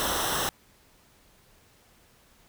pink noise with comb filter, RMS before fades -28 dBFS, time 0-0.49 s, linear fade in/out 0 ms, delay 0.43 ms, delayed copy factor -0.75, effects pink hiss -60 dBFS RMS until 2.48 s

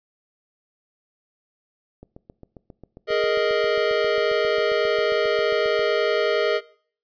click train, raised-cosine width 2 ms, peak -28 dBFS, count 29, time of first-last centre 2.03-5.793 s, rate 7.44 Hz
square chord, Ab suspended second, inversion none, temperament equal, 415.3 / 466.2 / 622.3 Hz, Ab4 / Bb4 / Eb5, 0 / 0 / 0 cents, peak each -24 dBFS, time 3.07-6.61 s, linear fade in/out 50 ms
effects noise-tail reverb RT60 0.5 s tail -21 dB re dry + resampled to 11025 Hz

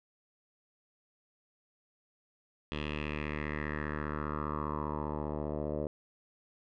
10% pulse tone with low-pass filter sweep, 75 Hz, D2, 37 cents sharp, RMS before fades -36 dBFS, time 2.72-5.87 s, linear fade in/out 0 ms, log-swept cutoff 3100 to 580 Hz, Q 4.3, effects none

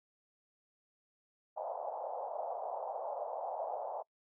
white band-pass noise, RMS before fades -40 dBFS, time 1.56-4.03 s, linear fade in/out 20 ms, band 550 to 850 Hz, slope 48 dB/octave, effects noise-tail reverb RT60 0.1 s tail -25 dB re dry

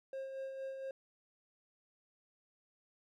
triangle tone with tremolo, 535 Hz, C5, 38 cents sharp, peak -37 dBFS, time 0.13-0.91 s, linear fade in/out 2 ms, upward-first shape sine, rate 4.3 Hz, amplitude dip 40%, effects none

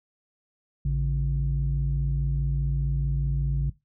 sine tone pair together, 55.49 / 140.3 Hz, A1 / C#3, +15 / +21 cents, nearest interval octave + major third, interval 1606 cents, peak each -24 / -24 dBFS, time 0.85-3.7 s, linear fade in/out 5 ms, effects noise-tail reverb RT60 0.2 s tail -19 dB re dry + tanh soft clip ceiling -17 dBFS

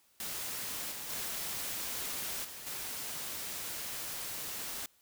white noise with level steps, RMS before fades -39 / -42 / -38 / -46 / -40 dBFS, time 0.2-4.86 s, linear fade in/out 2 ms, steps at 0.91 / 1.09 / 2.44 / 2.66 s, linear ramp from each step 10 ms, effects white hiss -68 dBFS RMS until 5.01 s

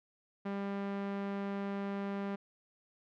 sawtooth tone, 198.9 Hz, G3, 25 cents sharp, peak -31 dBFS, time 0.45-2.36 s, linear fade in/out 10 ms, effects low-pass 2000 Hz 12 dB/octave

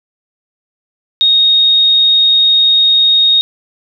sine tone, 3729 Hz, A#7, in tune, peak -6 dBFS, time 1.21-3.41 s, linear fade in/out 0 ms, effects none

